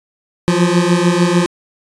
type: beating tone pair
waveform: 25% pulse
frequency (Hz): 171.7 / 178.4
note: F3 / F3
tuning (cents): -29 / +37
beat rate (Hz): 6.7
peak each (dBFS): -10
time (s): 0.48-1.46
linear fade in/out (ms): 0
effects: resampled to 22050 Hz